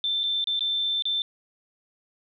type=tone with dropouts; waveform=sine; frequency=3552 Hz; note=A7; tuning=16 cents sharp; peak=-23 dBFS; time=0.04-1.22 s; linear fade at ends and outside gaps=1 ms; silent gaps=0.234-0.238 / 0.442-0.472 / 0.593-0.607 / 1.023-1.054 s; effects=none